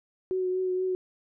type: tone with vibrato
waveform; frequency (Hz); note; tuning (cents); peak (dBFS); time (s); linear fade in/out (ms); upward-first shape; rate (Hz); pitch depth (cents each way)
sine; 370; F#4; 0; -25; 0.31-0.95; 0; triangle; 4.2; 22
effects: none